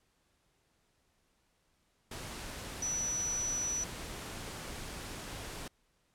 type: tone in noise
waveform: sine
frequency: 5920 Hz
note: F#8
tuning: in tune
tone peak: -32 dBFS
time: 2.82-3.84 s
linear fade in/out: 5 ms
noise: pink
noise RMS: -43 dBFS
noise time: 2.11-5.68 s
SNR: +8 dB
effects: pink hiss -74 dBFS RMS until 6.14 s + low-pass 11000 Hz 12 dB/octave